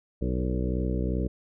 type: harmonic tone with a mistuned harmonic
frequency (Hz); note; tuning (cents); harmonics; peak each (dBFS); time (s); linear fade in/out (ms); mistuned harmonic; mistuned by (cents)
62.6; B1; +24; 1 / 2 / 3 / 4 / 5 / 6 / 7 / 8 / 9; -28 / -33 / -32 / -36 / -35 / -39 / -37 / -42 / -42; 0.21-1.28; 10; 7; +29
effects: none